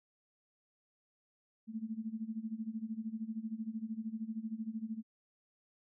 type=tone with tremolo; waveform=sine; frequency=221.5 Hz; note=A3; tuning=12 cents sharp; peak=-34 dBFS; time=1.67-5.03 s; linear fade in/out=50 ms; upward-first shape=sine; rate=13 Hz; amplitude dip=85%; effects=none